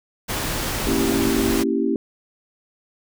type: noise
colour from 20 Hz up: pink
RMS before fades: -25 dBFS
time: 0.28-1.64 s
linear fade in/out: 20 ms
type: chord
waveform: sine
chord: A# diminished seventh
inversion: none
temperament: equal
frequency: 233.1 / 277.2 / 329.6 / 392 Hz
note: A#3 / C#4 / E4 / G4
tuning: 0 / 0 / 0 / 0 cents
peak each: -24 / -23 / -24 / -24 dBFS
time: 0.87-1.96 s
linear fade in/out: 2 ms
effects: none